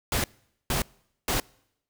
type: noise bursts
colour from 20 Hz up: pink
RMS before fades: -26 dBFS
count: 3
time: 0.12-1.4 s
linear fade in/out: 2 ms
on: 120 ms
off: 460 ms
effects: noise-tail reverb RT60 0.8 s tail -26 dB re dry